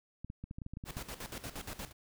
clicks, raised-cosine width 5 ms, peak -30 dBFS, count 11, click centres 0.246 / 0.301 / 0.44 / 0.511 / 0.585 / 0.618 / 0.664 / 0.736 / 0.771 / 0.839 / 0.969 s
pink noise with tremolo, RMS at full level -42 dBFS, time 0.85-1.93 s, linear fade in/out 50 ms, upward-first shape square, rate 8.5 Hz, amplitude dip 75%
effects none

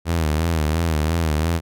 sawtooth tone with vibrato, 79.9 Hz, D#2, 47 cents sharp, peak -14 dBFS, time 0.05-1.61 s, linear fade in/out 50 ms, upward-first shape sine, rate 2.9 Hz, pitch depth 98 cents each way, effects none

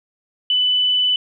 sine tone, 2993 Hz, F#7, 19 cents sharp, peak -14 dBFS, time 0.5-1.16 s, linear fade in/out 2 ms, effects none

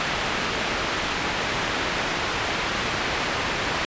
white low-pass noise, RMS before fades -26 dBFS, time 0-3.85 s, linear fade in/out 0 ms, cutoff 2500 Hz, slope 12 dB/octave, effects resampled to 16000 Hz

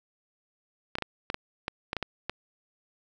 clicks, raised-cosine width 0.3 ms, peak -14 dBFS, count 10, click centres 0.954 / 0.985 / 1.023 / 1.301 / 1.344 / 1.681 / 1.931 / 1.967 / 2.027 / 2.296 s, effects none

